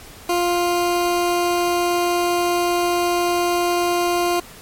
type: tone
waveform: 20% pulse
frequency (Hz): 350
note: F4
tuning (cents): +4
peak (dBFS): -12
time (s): 0.29-4.4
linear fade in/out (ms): 5
effects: pink hiss -41 dBFS RMS until 4.61 s + MP3 64 kbps